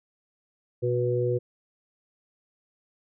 harmonic tone, 122.4 Hz, B2, 15 cents flat, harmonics 1 / 3 / 4, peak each -27 / -27 / -27 dBFS, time 0.82-1.39 s, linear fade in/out 20 ms, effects none

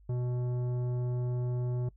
sine tone with tanh clipping, 123.47 Hz, B2, in tune, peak -31 dBFS, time 0.09-1.89 s, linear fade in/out 5 ms, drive 12 dB, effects noise-tail reverb RT60 0.1 s tail -23 dB re dry + added 50 Hz sine -55 dBFS peak until 1.96 s

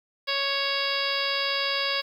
harmonic tone with a mistuned harmonic, 554.4 Hz, C#5, in tune, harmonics 1 / 2 / 3 / 4 / 5 / 6 / 7 / 8 / 9, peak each -33 / -33 / -33 / -33 / -33 / -33 / -33 / -33 / -33 dBFS, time 0.27-2.02 s, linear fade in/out 20 ms, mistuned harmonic 8, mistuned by +60 cents, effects 9-bit

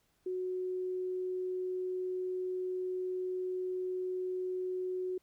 sine tone, 368.1 Hz, F#4, 9 cents flat, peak -33 dBFS, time 0.26-5.18 s, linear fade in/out 5 ms, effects pink hiss -74 dBFS RMS until 5.22 s

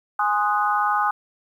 sine chord, Ab dominant seventh, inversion none, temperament equal, 830.6 / 1046.5 / 1244.5 / 1480 Hz, Ab5 / C6 / Eb6 / Gb6, 0 / 0 / 0 / 0 cents, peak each -22 / -27 / -22 / -27 dBFS, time 0.19-1.11 s, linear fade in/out 5 ms, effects 9-bit

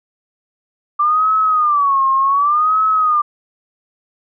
sine tone with vibrato, 1174.7 Hz, D6, in tune, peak -11 dBFS, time 0.99-3.22 s, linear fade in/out 10 ms, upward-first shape sine, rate 0.67 Hz, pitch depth 160 cents each way, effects none

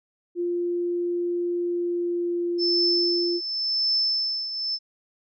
sine tone with pitch glide, 349.2 to 347 Hz, F4 to F4, 0 to -11 cents, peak -23 dBFS, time 0.35-3.41 s, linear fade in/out 50 ms, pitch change -11 cents, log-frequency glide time 1.59-2.46 s
sine tone with tremolo, 5274 Hz, E8, in tune, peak -19 dBFS, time 2.58-4.79 s, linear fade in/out 50 ms, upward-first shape triangle, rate 0.91 Hz, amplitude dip 70%
effects none

